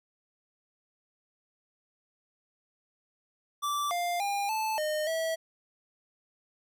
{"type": "tone with pitch steps", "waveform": "square", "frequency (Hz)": [1166, 700, 805, 874, 612, 650], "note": ["D6", "F5", "G5", "A5", "D#5", "E5"], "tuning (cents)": [-13, 4, 46, -12, -29, -24], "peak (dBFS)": -29, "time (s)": [3.62, 5.36], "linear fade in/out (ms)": 20, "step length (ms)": 290, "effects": []}